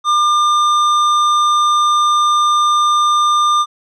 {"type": "tone with hard clipping", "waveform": "sine", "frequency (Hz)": 1200, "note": "D6", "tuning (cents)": 37, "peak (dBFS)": -12, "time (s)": [0.04, 3.66], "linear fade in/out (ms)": 50, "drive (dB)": 10, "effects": ["resampled to 32000 Hz"]}